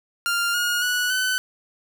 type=tone with pitch steps; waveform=sawtooth; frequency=1396.9 / 1433.7 / 1471.4 / 1510.2 Hz; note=F6 / F6 / F#6 / F#6; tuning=0 / +45 / -10 / +35 cents; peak=-17 dBFS; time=0.26-1.38 s; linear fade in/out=0 ms; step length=280 ms; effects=none